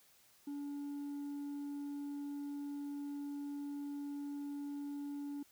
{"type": "tone with hard clipping", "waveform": "triangle", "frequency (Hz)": 286.3, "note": "D4", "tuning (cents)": -44, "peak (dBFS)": -39, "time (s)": [0.47, 5.43], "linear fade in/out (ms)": 5, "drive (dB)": 1, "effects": ["white hiss -67 dBFS RMS until 5.51 s"]}